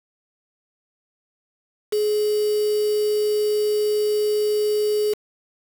sine tone with quantisation, 421.2 Hz, G#4, 24 cents sharp, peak -18 dBFS, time 1.92-5.14 s, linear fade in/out 10 ms, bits 5, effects none

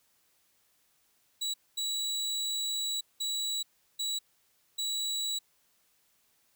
30% pulse tone bursts at uneven times, 3913 Hz, B7, 17 cents flat, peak -28 dBFS, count 5, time 1.41-1.54 / 1.77-3.01 / 3.2-3.63 / 3.99-4.19 / 4.78-5.39 s, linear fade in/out 10 ms, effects white hiss -70 dBFS RMS until 6.55 s

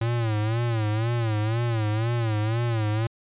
square tone with vibrato, 112.3 Hz, A2, 36 cents sharp, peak -23 dBFS, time 0.01-3.07 s, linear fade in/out 5 ms, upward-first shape sine, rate 2 Hz, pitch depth 110 cents each way, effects resampled to 8000 Hz

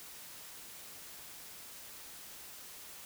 silence, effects white hiss -50 dBFS RMS until 3.05 s

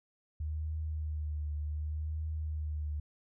sine tone with vibrato, 76.4 Hz, D#2, 31 cents flat, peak -33 dBFS, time 0.4-3 s, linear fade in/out 5 ms, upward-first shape triangle, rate 0.67 Hz, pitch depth 45 cents each way, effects none

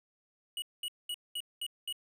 square tone bursts, 2913 Hz, F#7, 28 cents flat, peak -35 dBFS, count 6, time 0.57-1.926 s, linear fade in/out 2 ms, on 51 ms, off 210 ms, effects none

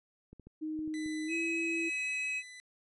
clicks, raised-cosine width 3 ms, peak -38 dBFS, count 6, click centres 0.33 / 0.397 / 0.47 / 0.791 / 0.877 / 1.061 s
sine tone with pitch glide, 311.1 to 331.5 Hz, D#4 to E4, 0 to +10 cents, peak -34 dBFS, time 0.61-1.9 s, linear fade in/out 20 ms, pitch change +110 cents, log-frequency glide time 1.26-1.33 s
sawtooth tone with tremolo, 1999 Hz, B6, 20 cents sharp, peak -39 dBFS, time 0.94-2.6 s, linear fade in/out 0 ms, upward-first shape sine, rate 1.1 Hz, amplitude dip 45%
triangle tone, 2549 Hz, D#7, 41 cents sharp, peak -31 dBFS, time 1.28-2.43 s, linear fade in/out 50 ms
effects resampled to 24000 Hz

